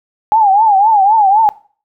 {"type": "tone with vibrato", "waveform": "sine", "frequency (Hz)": 830.6, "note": "G#5", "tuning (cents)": 0, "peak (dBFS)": -6, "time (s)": [0.32, 1.49], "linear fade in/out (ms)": 0, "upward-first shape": "triangle", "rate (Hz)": 3.9, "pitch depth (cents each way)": 170, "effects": ["noise-tail reverb RT60 0.4 s tail -20 dB re dry"]}